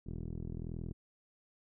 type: tone with low-pass filter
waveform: 15% pulse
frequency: 41.2 Hz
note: E1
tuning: in tune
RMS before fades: -41 dBFS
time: 0.06-0.93 s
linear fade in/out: 10 ms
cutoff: 280 Hz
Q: 3.1
effects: none